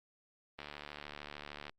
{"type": "click train", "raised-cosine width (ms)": 0.3, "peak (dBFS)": -28, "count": 82, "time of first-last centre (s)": [0.59, 1.695], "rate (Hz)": 73.3, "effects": ["Opus 32 kbps"]}